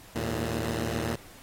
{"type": "tone cluster", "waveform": "10% pulse", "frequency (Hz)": [78.8, 103.5, 114.5], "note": ["D#2", "G#2", "A#2"], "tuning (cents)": [23, -5, -31], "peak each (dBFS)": [-24, -30, -23], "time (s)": [0.15, 1.16], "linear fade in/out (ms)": 10, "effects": ["pink hiss -51 dBFS RMS until 1.42 s", "AAC 48 kbps"]}